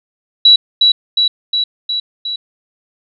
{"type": "tone with echo", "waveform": "sine", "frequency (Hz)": 3919, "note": "B7", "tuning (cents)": -14, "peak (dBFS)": -3, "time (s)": [0.45, 0.56], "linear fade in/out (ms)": 5, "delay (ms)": 360, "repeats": 5, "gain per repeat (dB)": -3, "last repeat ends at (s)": 2.36, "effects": []}